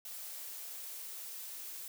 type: noise with high-pass filter sweep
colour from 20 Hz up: blue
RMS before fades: -45 dBFS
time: 0.05-1.88 s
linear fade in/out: 2 ms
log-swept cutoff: 560 to 330 Hz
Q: 2.4
effects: none